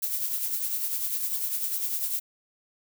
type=noise with tremolo; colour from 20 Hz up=violet; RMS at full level=-27 dBFS; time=0.02-2.2 s; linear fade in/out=10 ms; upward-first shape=triangle; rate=10 Hz; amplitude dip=55%; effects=none